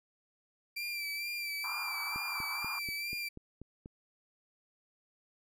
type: tone with vibrato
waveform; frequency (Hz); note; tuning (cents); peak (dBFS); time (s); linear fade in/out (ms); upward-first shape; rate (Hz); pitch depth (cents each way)
30% pulse; 2349; D7; 0; -33; 0.76-3.29; 10; sine; 2.2; 38
type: band-pass noise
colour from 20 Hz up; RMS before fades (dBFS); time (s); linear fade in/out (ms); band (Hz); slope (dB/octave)
white; -43; 1.64-2.79; 2; 880 to 1300; 48
type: click train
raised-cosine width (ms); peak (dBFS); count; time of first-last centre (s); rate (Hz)
3; -33; 8; 2.16-3.859; 4.12
effects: none